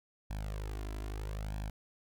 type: tone with flanger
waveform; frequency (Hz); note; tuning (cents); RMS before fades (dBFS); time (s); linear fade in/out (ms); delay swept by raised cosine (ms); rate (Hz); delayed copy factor
sawtooth; 51.91; G#1; 0; -39; 0.3-1.7; 5; 1.2 to 3; 0.78; +0.8
effects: none

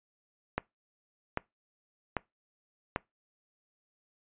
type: click train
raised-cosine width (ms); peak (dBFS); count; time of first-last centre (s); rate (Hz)
0.5; -14; 4; 0.58-2.961; 1.26
effects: noise-tail reverb RT60 0.2 s tail -23 dB re dry + resampled to 8000 Hz

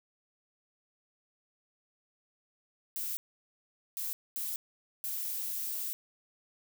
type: noise bursts at uneven times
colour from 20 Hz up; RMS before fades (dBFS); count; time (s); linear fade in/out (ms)
violet; -36; 4; 2.96-3.17 / 3.97-4.13 / 4.36-4.56 / 5.04-5.93; 0
effects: none

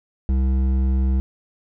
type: tone with hard clipping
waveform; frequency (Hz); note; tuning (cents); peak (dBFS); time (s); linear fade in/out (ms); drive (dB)
sine; 65.41; C2; 0; -18; 0.29-1.2; 0; 9
effects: none

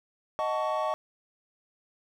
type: chord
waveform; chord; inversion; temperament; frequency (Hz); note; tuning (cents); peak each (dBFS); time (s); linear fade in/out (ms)
triangle; D# half-diminished seventh; none; equal with one note detuned; 622.3 / 740 / 880 / 1121.6; D#5 / F#5 / A5 / C#6; 0 / 0 / 0 / +20; -28 / -33 / -32 / -30; 0.39-0.94; 0
effects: none

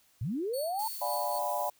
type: linear sweep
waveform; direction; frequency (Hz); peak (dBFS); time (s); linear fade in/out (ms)
sine; up; 90.4 to 920; -30; 0.21-0.88; 5
type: tone with tremolo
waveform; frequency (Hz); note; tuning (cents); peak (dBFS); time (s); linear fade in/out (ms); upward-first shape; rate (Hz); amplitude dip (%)
10% pulse; 4434; C#8; 0; -31; 0.53-1.39; 10; triangle; 3.7; 75
type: noise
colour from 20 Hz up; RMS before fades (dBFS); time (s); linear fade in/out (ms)
violet; -41; 0.79-1.7; 2
type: chord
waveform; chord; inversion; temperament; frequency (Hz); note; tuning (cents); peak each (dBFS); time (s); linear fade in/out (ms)
sine; D diminished seventh; none; equal with one note detuned; 587.3 / 710.7 / 830.6 / 987.8; D5 / F5 / Ab5 / Cb6; 0 / +30 / 0 / 0; -35; 1.01-1.7; 10
effects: white hiss -66 dBFS RMS until 1.79 s

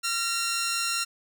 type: tone pair together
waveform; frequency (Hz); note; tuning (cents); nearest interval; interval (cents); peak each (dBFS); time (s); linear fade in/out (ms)
10% pulse; 1372.5 / 1864.7; F6 / A#6; -31 / 0; perfect fourth; 531; -18 / -27; 0.03-1.05; 20
effects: none

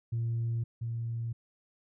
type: tone pair in turn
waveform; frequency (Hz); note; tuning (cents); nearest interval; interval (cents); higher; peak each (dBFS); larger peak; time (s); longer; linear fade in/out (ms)
sine; 115.9 / 115.9; A#2 / A#2; -10 / -10; unison; 0; neither; -27 / -31; first; 0.12-0.64 / 0.81-1.33; neither; 10
effects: tanh soft clip ceiling -26 dBFS

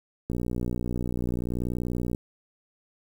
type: click train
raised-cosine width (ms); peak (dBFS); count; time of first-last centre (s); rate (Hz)
3; -17; 113; 0.3-2.148; 60.6
effects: 8-bit

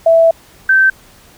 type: tone pair in turn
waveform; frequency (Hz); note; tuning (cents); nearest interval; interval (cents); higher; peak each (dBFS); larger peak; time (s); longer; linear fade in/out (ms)
sine; 659.3 / 1551; E5 / G6; 0 / -19; octave + minor third; 1481; second; -5 / -6; first; 0.06-0.31 / 0.69-0.9; first; 5
effects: pink hiss -44 dBFS RMS until 1.37 s

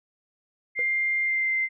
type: tone with pitch glide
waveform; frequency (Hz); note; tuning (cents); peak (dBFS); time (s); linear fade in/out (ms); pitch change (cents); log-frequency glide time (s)
sine; 2100 to 2081; C7 to C7; +6 to -10; -22; 0.75-1.69; 50; -16; 1.24-1.55
type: tone with exponential decay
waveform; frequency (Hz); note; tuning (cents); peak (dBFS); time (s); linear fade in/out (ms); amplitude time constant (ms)
triangle; 493.9; B4; 0; -29; 0.79-0.88; 0; 18
effects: none

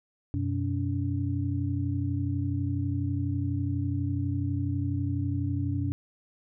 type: tone cluster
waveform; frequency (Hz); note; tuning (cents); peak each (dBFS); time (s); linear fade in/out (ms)
sine; 92.6 / 124.7 / 285.1; F#2 / B2 / C#4; +2 / +17 / +49; -29 / -31 / -32; 0.34-5.92; 0
effects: none

